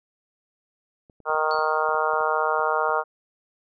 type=clicks; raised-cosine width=2 ms; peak=-37 dBFS; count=12; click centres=1.098 / 1.203 / 1.299 / 1.348 / 1.546 / 1.588 / 1.89 / 1.946 / 2.136 / 2.208 / 2.595 / 2.894 s
type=harmonic tone; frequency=155.56 Hz; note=D#3; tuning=in tune; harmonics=3 / 4 / 5 / 6 / 7 / 8 / 9; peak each=-28 / -28 / -28 / -28 / -28 / -28 / -28 dBFS; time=1.25-3.04 s; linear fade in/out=50 ms
type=tone with exponential decay; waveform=sine; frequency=4435 Hz; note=C#8; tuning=in tune; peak=-32 dBFS; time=1.51-1.86 s; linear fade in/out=0 ms; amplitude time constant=76 ms
effects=none